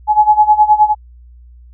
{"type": "tone with tremolo", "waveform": "sine", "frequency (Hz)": 848, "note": "G#5", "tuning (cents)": 36, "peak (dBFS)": -3, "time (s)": [0.07, 0.95], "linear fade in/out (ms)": 50, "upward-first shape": "sine", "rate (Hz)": 9.6, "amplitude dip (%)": 85, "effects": ["added 60 Hz sine -37 dBFS peak until 1.73 s"]}